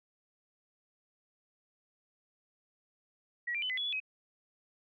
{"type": "tone with pitch steps", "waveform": "sine", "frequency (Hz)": [1919, 2371, 3019, 2025, 3388, 3423, 2536], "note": ["A#6", "D7", "F#7", "B6", "G#7", "A7", "D#7"], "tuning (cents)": [50, 16, 34, 43, 34, -48, 32], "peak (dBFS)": -32, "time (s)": [3.47, 4.002], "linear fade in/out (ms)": 10, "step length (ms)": 76, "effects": []}